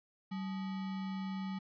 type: tone with sample-and-hold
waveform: sine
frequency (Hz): 191.2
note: G3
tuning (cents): -43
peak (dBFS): -36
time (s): 0.31-1.59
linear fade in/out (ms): 10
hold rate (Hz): 1050
effects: resampled to 11025 Hz